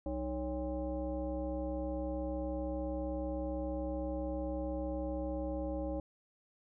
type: tone with frequency modulation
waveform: sine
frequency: 309.2 Hz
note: D#4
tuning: 11 cents flat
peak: -34 dBFS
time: 0.06-6 s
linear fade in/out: 2 ms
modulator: 246 Hz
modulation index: 1.4
effects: none